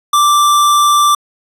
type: tone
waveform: square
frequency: 1174.7 Hz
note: D6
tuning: in tune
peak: -8 dBFS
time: 0.13-1.15 s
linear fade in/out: 5 ms
effects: resampled to 32000 Hz + 8-bit